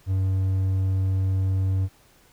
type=tone; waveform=triangle; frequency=95.1 Hz; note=F#2; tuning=48 cents sharp; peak=-18 dBFS; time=0.06-1.89 s; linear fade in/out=50 ms; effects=pink hiss -57 dBFS RMS until 2.32 s